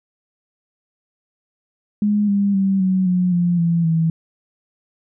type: tone with pitch steps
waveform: sine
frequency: 207.7 / 200.6 / 193.79 / 187.19 / 180.81 / 174.65 / 168.7 / 162.96 Hz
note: G#3 / G3 / G3 / F#3 / F#3 / F3 / E3 / E3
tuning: 0 / +40 / -20 / +20 / -40 / 0 / +40 / -20 cents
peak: -14 dBFS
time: 2.02-4.1 s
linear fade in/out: 2 ms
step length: 260 ms
effects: none